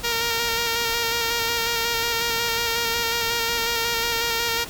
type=tone with vibrato; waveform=5% pulse; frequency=464.6 Hz; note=A#4; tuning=6 cents flat; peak=-10 dBFS; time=0.03-4.65 s; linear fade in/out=20 ms; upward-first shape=square; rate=5.5 Hz; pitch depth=19 cents each way; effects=pink hiss -37 dBFS RMS until 4.69 s